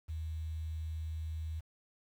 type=tone with quantisation; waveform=sine; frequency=79.5 Hz; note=D#2; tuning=38 cents sharp; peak=-36 dBFS; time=0.08-1.61 s; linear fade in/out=20 ms; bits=10; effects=none